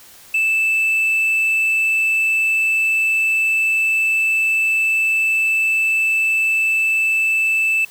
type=tone with hard clipping; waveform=sine; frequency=2637 Hz; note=E7; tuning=in tune; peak=-15 dBFS; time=0.34-7.85 s; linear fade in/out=5 ms; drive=2 dB; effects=white hiss -44 dBFS RMS until 7.9 s